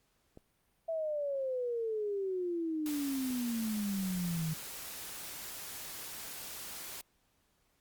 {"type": "clicks", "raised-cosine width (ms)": 2, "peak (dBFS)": -37, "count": 2, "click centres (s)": [0.374, 3.306]}
{"type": "exponential sweep", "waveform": "sine", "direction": "down", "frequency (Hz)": [663, 155.56], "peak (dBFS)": -32, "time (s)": [0.88, 4.54], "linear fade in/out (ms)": 10}
{"type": "noise", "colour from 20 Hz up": "white", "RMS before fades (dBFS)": -44, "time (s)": [2.86, 7.01], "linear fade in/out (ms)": 0}
{"effects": ["pink hiss -74 dBFS RMS until 7.8 s", "Opus 48 kbps"]}